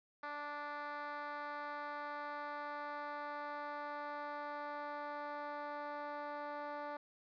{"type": "tone with band-pass filter sweep", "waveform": "10% pulse", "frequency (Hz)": 292.8, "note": "D4", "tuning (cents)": -5, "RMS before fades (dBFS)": -44, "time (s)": [0.23, 6.97], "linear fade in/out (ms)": 5, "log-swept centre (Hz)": [1200, 750], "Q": 1.1, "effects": ["resampled to 11025 Hz", "12-bit"]}